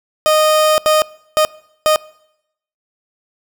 30% pulse tone bursts at uneven times, 618 Hz, D#5, 12 cents flat, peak -7 dBFS, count 4, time 0.26-0.78 / 0.86-1.02 / 1.37-1.45 / 1.86-1.96 s, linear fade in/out 0 ms, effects noise-tail reverb RT60 0.8 s tail -23 dB re dry

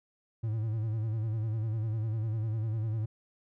triangle tone with vibrato, 110.2 Hz, A2, 3 cents sharp, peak -27 dBFS, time 0.43-3.06 s, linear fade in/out 10 ms, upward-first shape sine, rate 10 Hz, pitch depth 71 cents each way, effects none

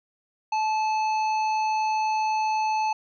harmonic tone with a mistuned harmonic, 868 Hz, A5, 24 cents flat, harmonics 1 / 3 / 5 / 7, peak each -22 / -34 / -41 / -45 dBFS, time 0.52-2.93 s, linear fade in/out 5 ms, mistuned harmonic 7, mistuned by +19 cents, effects none

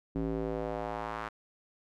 square tone with band-pass filter sweep, 55 Hz, A1, in tune, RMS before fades -35 dBFS, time 0.15-1.29 s, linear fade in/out 10 ms, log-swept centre 280 to 1300 Hz, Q 1.8, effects none

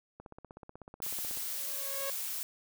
click train, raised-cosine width 1 ms, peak -33 dBFS, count 20, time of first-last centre 0.2-1.373 s, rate 16.2 Hz
blue noise, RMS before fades -37 dBFS, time 1.02-2.43 s, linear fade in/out 0 ms
sawtooth tone with exponential growth, 550 Hz, C#5, 14 cents flat, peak -31 dBFS, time 1.27-2.1 s, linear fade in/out 1 ms, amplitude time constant 180 ms
effects none

